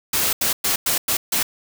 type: noise bursts at uneven times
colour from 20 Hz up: white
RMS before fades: -20 dBFS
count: 6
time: 0.13-0.33 / 0.41-0.53 / 0.64-0.76 / 0.86-0.98 / 1.08-1.17 / 1.32-1.43 s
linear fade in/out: 5 ms
effects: none